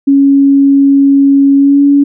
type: tone with pitch glide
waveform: sine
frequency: 277.2 to 282.9 Hz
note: C#4 to C#4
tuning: 0 to +35 cents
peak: -3 dBFS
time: 0.07-2.04 s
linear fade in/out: 10 ms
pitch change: +35 cents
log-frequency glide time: 1.56-1.82 s
effects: none